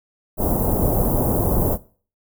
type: band-stop noise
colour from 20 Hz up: pink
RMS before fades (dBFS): -19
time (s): 0.37-1.78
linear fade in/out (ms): 50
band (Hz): 790 to 13000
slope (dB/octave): 24
effects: noise-tail reverb RT60 0.4 s tail -18 dB re dry